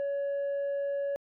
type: tone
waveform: sine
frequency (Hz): 562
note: C#5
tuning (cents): +24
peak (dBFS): -26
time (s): 0-1.16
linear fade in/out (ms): 0
effects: tanh soft clip ceiling -28 dBFS